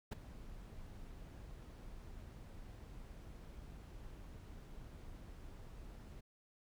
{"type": "noise with ADSR envelope", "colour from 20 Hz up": "brown", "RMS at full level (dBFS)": -34, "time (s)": [0.11, 6.21], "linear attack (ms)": 18, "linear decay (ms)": 8, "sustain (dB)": -18, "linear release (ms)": 10, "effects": []}